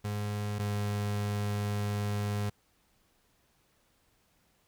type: tone pair in turn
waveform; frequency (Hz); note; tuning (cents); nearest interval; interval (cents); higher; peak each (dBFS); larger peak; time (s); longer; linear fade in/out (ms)
35% pulse; 103.83 / 103.05; G#2 / G#2; 0 / -13; unison; 13; first; -30 / -28; second; 0.04-0.59 / 0.59-2.5; second; 10
effects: pink hiss -70 dBFS RMS until 4.67 s